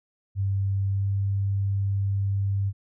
sine tone with pitch glide, 98 to 98.85 Hz, G2 to G2, 0 to +15 cents, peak -22 dBFS, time 0.35-2.73 s, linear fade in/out 50 ms, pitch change +15 cents, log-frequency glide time 0.9-1.06 s, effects none

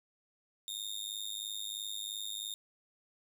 sawtooth tone with amplitude modulation, 3662 Hz, A#7, 32 cents flat, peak -31 dBFS, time 0.68-2.54 s, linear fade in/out 0 ms, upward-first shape sine, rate 103 Hz, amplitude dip 95%, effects 11-bit

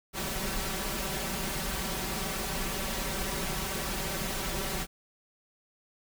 pink noise with comb filter, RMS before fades -33 dBFS, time 0.13-4.87 s, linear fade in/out 50 ms, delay 5.2 ms, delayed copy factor +0.8, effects none

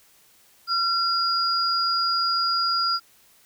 sine tone pair together, 1365 / 4867 Hz, F6 / D#8, -40 / -39 cents, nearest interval octave + minor seventh, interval 2201 cents, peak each -23 dBFS, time 0.67-3 s, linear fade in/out 50 ms, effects white hiss -57 dBFS RMS until 3.45 s

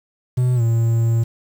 triangle tone with pitch glide, 125.4 to 114.99 Hz, B2 to A#2, +27 to -23 cents, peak -12 dBFS, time 0.37-1.24 s, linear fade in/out 10 ms, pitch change -150 cents, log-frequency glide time 0.55-0.62 s, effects 7-bit

